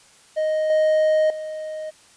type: tone with level steps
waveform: triangle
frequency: 622.3 Hz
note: D#5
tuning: in tune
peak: -17 / -13 / -26 dBFS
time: 0.36-1.91 s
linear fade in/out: 20 ms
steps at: 0.7 / 1.3 s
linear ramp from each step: 2 ms
effects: white hiss -52 dBFS RMS until 2.16 s + resampled to 22050 Hz